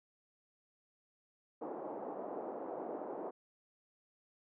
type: band-pass noise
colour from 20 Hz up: pink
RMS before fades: -43 dBFS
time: 1.61-3.31 s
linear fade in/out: 10 ms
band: 300 to 850 Hz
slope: 24 dB/octave
effects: none